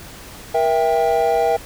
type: chord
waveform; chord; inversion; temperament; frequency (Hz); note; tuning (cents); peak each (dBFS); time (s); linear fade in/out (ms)
triangle; E diminished; second; just; 474.7 / 659.3 / 791.1; Bb4 / E5 / G5; +31 / 0 / +16; -17; 0.54-1.57; 10
effects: pink hiss -38 dBFS RMS until 1.65 s